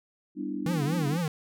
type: chord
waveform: sine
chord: E minor seventh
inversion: first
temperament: equal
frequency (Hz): 196 / 246.9 / 293.7 / 329.6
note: G3 / B3 / D4 / E4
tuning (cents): 0 / 0 / 0 / 0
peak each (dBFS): -37 / -37 / -33 / -38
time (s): 0.35-1.19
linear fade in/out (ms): 50
type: tone with vibrato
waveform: square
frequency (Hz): 156.8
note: D#3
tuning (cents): +14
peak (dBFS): -27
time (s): 0.66-1.28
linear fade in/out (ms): 2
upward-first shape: triangle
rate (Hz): 4.2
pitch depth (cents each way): 260
effects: none